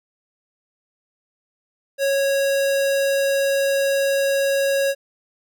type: tone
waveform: square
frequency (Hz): 551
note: C#5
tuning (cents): -11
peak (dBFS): -18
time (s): 1.98-4.95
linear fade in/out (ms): 50
effects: none